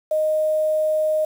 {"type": "tone with quantisation", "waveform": "sine", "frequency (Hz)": 620, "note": "D#5", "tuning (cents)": -6, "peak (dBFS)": -17, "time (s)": [0.11, 1.25], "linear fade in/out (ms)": 5, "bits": 7, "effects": []}